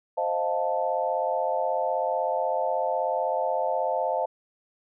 sine chord, F dominant seventh, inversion second, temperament equal, 523.3 / 622.3 / 698.5 / 880 Hz, C5 / Eb5 / F5 / A5, 0 / 0 / 0 / 0 cents, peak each -29 dBFS, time 0.17-4.26 s, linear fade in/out 10 ms, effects none

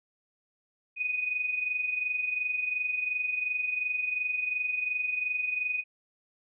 sine tone with amplitude modulation, 2489 Hz, D#7, in tune, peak -25 dBFS, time 0.96-5.84 s, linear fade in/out 50 ms, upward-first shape sine, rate 22.8 Hz, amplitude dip 60%, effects none

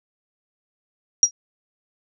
sine tone with exponential decay, 5710 Hz, F8, 37 cents sharp, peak -5 dBFS, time 1.23-1.31 s, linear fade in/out 1 ms, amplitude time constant 16 ms, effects none

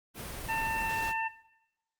pink noise, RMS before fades -40 dBFS, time 0.14-1.14 s, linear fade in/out 50 ms
harmonic tone, 896 Hz, A5, 31 cents sharp, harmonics 1 / 2 / 3, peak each -31 / -34 / -36 dBFS, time 0.48-1.29 s, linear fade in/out 20 ms
effects noise-tail reverb RT60 0.8 s tail -17 dB re dry + Opus 32 kbps

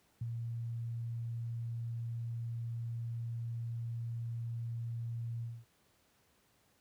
sine tone with ADSR envelope, 116.54 Hz, A#2, in tune, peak -33 dBFS, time 0.21-5.65 s, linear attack 4 ms, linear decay 34 ms, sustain -3 dB, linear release 230 ms, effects pink hiss -71 dBFS RMS until 6.8 s + high-pass 60 Hz 12 dB/octave

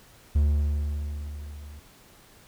triangle tone with level ramp, 73.42 Hz, D2, in tune, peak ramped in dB -15 to -39 dBFS, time 0.35-1.8 s, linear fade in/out 10 ms, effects pink hiss -54 dBFS RMS until 2.47 s

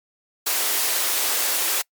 white high-pass noise, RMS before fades -22 dBFS, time 0.46-1.82 s, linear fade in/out 10 ms, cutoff 330 Hz, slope 24 dB/octave, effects noise-tail reverb RT60 0.1 s tail -26 dB re dry + MP3 96 kbps

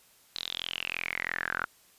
sawtooth tone with band-pass filter sweep, 43 Hz, F1, 26 cents flat, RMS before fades -35 dBFS, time 0.35-1.66 s, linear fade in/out 10 ms, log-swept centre 4100 to 1400 Hz, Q 9, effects white hiss -61 dBFS RMS until 1.98 s + resampled to 32000 Hz

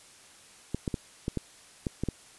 clicks, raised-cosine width 3 ms, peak -16 dBFS, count 8, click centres 0.746 / 0.878 / 0.942 / 1.281 / 1.373 / 1.868 / 2.036 / 2.087 s, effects white hiss -54 dBFS RMS until 2.38 s + resampled to 24000 Hz

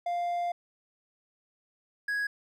triangle tone pair in turn, 698.5 / 1661.3 Hz, F5 / G#6, 0 / 0 cents, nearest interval octave + minor third, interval 1500 cents, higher second, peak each -26 dBFS, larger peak neither, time 0.06-0.52 / 2.08-2.27 s, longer first, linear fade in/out 5 ms, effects none

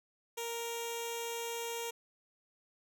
10% pulse tone with notch filter, 466.2 Hz, A#4, in tune, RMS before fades -39 dBFS, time 0.37-1.91 s, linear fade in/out 10 ms, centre 1600 Hz, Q 0.78, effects none

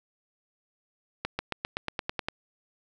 accelerating click train, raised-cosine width 0.3 ms, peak -13 dBFS, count 10, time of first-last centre 1.25-2.285 s, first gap 140 ms, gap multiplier 0.95, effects none

